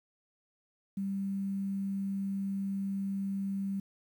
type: tone with quantisation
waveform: sine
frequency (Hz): 196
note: G3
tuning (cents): 0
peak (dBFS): -31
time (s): 0.97-3.8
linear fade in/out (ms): 5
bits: 10
effects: none